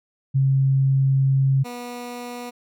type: tone pair in turn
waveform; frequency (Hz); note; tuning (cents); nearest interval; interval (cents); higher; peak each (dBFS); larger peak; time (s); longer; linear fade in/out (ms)
sine / 15% pulse; 135.1 / 243.3; C#3 / B3; -44 / -26; minor seventh; 1018; second; -15 / -25; first; 0.34-1.64 / 1.64-2.51; first; 20
effects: none